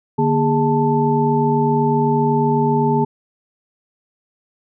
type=tone cluster; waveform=sine; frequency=148.7 / 236.6 / 410.5 / 882 Hz; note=D3 / A#3 / G#4 / A5; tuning=+22 / +26 / -20 / +4 cents; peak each=-19 dBFS; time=0.18-3.05 s; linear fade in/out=10 ms; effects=none